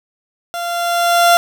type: tone with level ramp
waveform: 30% pulse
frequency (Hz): 691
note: F5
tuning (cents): -19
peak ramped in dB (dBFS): -19 to -4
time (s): 0.54-1.37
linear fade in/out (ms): 0
effects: none